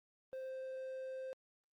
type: tone with quantisation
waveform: triangle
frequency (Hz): 523.3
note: C5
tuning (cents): 0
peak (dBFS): -40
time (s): 0.33-1.33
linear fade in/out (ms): 0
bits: 11
effects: Opus 32 kbps